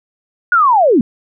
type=linear sweep; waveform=sine; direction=down; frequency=1480 to 204.3 Hz; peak=-7 dBFS; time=0.52-1.01 s; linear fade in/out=2 ms; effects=none